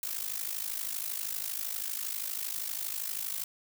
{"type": "noise with amplitude modulation", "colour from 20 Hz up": "blue", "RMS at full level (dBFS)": -32, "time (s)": [0.03, 3.44], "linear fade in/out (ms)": 2, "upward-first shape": "sine", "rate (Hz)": 52.6, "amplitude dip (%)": 80, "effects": []}